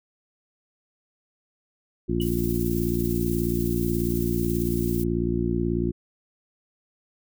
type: harmonic tone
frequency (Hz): 58.27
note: A#1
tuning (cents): 0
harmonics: 1 / 2 / 3 / 4 / 5 / 6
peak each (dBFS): -30 / -30 / -29 / -29 / -32 / -27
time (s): 2.08-5.92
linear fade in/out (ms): 20
type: tone with exponential decay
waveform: triangle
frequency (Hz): 2940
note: F#7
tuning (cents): -12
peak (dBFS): -29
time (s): 2.2-2.32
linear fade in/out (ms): 2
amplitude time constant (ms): 24
type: noise with tremolo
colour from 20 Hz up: violet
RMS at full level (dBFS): -35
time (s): 2.21-5.04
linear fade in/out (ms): 5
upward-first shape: triangle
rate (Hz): 18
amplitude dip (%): 45
effects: none